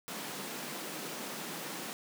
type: high-pass noise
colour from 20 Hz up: pink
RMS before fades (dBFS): -41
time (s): 0.08-1.93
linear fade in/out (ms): 0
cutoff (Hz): 160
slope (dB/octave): 48
effects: none